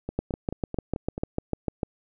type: two click trains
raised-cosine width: 2 ms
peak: -18 / -12 dBFS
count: 6 / 12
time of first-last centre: 0.09-1.179 / 0.19-1.832 s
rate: 4.59 / 6.7 Hz
effects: none